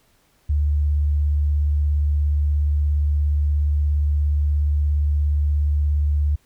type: tone with vibrato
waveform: sine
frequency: 73.5 Hz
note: D2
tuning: 2 cents sharp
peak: -16 dBFS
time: 0.49-6.36 s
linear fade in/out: 10 ms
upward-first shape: triangle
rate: 17 Hz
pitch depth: 22 cents each way
effects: pink hiss -61 dBFS RMS until 6.45 s